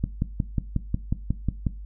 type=click train; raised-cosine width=5 ms; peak=-11 dBFS; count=10; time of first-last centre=0.04-1.667 s; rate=5.53 Hz; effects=noise-tail reverb RT60 0.3 s tail -17 dB re dry + added 50 Hz sine -35 dBFS peak until 1.85 s